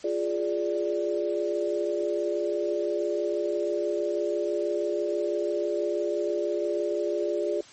sine chord, D diminished, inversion first, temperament equal, 349.2 / 415.3 / 587.3 Hz, F4 / Ab4 / D5, 0 / 0 / 0 cents, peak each -29 dBFS, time 0.04-7.61 s, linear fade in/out 5 ms, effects white hiss -50 dBFS RMS until 7.72 s + MP3 32 kbps

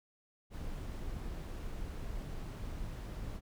brown noise, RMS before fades -41 dBFS, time 0.5-3.41 s, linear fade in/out 50 ms, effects none

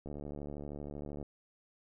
click train, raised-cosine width 2 ms, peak -30 dBFS, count 86, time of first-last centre 0.06-1.228 s, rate 72.8 Hz, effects none

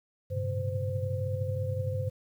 sine tone cluster, 98.1 / 108.8 / 124 / 137.4 / 516 Hz, G2 / A2 / B2 / C#3 / C5, +2 / -19 / +7 / -15 / -24 cents, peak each -31 / -40 / -38 / -38 / -35 dBFS, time 0.3-2.1 s, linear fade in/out 20 ms, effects 10-bit

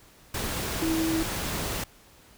sine tone in noise, 323.1 Hz, E4, 35 cents flat, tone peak -24 dBFS, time 0.82-1.23 s, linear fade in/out 5 ms, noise pink, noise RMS -31 dBFS, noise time 0.34-1.84 s, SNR +4 dB, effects pink hiss -55 dBFS RMS until 2.37 s

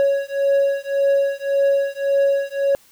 triangle beating tone pair, 554.4 / 556.2 Hz, C#5 / C#5, 0 / +6 cents, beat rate 1.8 Hz, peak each -17 dBFS, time 0-2.75 s, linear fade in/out 0 ms, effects white hiss -53 dBFS RMS until 2.91 s

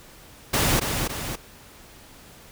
pink noise with echo, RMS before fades -21 dBFS, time 0.53-0.8 s, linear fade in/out 10 ms, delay 280 ms, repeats 2, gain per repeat -5 dB, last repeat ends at 1.36 s, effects pink hiss -48 dBFS RMS until 2.51 s

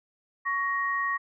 sine tone pair together, 1117 / 1878.6 Hz, C#6 / A#6, +13 / +13 cents, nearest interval major sixth, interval 900 cents, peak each -28 dBFS, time 0.45-1.18 s, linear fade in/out 20 ms, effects none

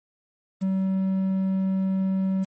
triangle tone with quantisation, 190.7 Hz, G3, 47 cents flat, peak -19 dBFS, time 0.61-2.45 s, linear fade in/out 20 ms, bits 8, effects MP3 32 kbps

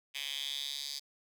10% pulse tone with high-pass filter sweep, 140.6 Hz, C#3, 25 cents sharp, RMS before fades -39 dBFS, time 0.14-1 s, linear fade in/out 20 ms, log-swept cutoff 2800 to 4500 Hz, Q 4.9, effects none

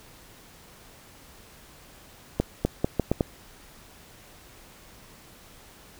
accelerating click train, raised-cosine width 2 ms, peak -8 dBFS, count 6, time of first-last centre 2.4-3.208 s, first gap 250 ms, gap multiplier 0.78, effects pink hiss -51 dBFS RMS until 5.99 s

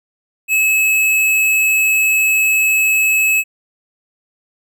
square tone, 2586 Hz, E7, 34 cents flat, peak -12 dBFS, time 0.48-3.44 s, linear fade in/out 50 ms, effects none

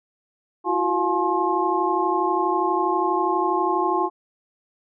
sine tone cluster, 336.6 / 368.9 / 704 / 853 / 1066 Hz, E4 / F#4 / F5 / G#5 / C6, +36 / -5 / +14 / +46 / +32 cents, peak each -26 / -25 / -29 / -24 / -24 dBFS, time 0.64-4.1 s, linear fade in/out 50 ms, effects none

